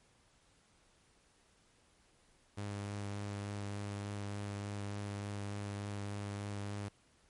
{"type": "tone with vibrato", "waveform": "sawtooth", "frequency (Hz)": 101.7, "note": "G#2", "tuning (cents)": -36, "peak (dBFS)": -35, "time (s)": [2.57, 6.89], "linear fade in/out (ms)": 10, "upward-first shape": "triangle", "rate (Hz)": 3.4, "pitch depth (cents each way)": 14, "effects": ["pink hiss -69 dBFS RMS until 7.29 s", "MP3 48 kbps"]}